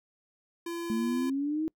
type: tone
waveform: square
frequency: 339.6 Hz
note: F4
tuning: 48 cents flat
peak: -34 dBFS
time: 0.66-1.3 s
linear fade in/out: 5 ms
type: exponential sweep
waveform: sine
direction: up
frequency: 220 to 322.6 Hz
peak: -27 dBFS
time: 0.9-1.68 s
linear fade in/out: 0 ms
effects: noise-tail reverb RT60 0.1 s tail -26 dB re dry